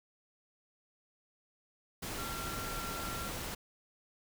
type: tone in noise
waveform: sine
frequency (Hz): 1369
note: F6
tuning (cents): -35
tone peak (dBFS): -42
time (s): 2.18-3.29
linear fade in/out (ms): 10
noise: pink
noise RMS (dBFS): -40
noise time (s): 2.02-3.55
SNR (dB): -5
effects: none